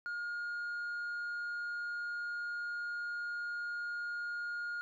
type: tone with tanh clipping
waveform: triangle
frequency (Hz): 1425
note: F6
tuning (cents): +34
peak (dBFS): -37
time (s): 0.06-4.81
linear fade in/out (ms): 0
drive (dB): 7
effects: none